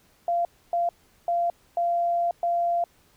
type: tone bursts at uneven times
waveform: sine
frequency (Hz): 690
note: F5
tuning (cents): -21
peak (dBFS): -21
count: 5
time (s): 0.28-0.45 / 0.73-0.89 / 1.28-1.5 / 1.77-2.31 / 2.43-2.84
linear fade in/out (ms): 2
effects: pink hiss -61 dBFS RMS until 3.16 s